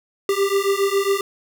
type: beating tone pair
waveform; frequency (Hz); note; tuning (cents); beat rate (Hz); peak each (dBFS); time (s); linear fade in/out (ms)
square; 392 / 399.3; G4 / G4; 0 / +32; 7.3; -21; 0.29-1.21; 2
effects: none